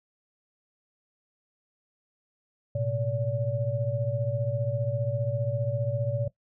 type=tone cluster; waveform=sine; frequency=111.1 / 126.1 / 573 Hz; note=A2 / B2 / D5; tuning=+17 / +36 / -43 cents; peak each=-30 dBFS; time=2.75-6.28 s; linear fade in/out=5 ms; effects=noise-tail reverb RT60 0.1 s tail -18 dB re dry